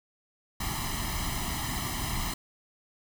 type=noise with comb filter; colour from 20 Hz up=pink; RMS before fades=-32 dBFS; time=0.6-2.34 s; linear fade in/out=5 ms; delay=0.99 ms; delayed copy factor=+0.95; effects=none